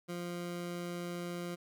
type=tone; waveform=20% pulse; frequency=174.61 Hz; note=F3; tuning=in tune; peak=-33 dBFS; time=0.08-1.56 s; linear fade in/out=20 ms; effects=none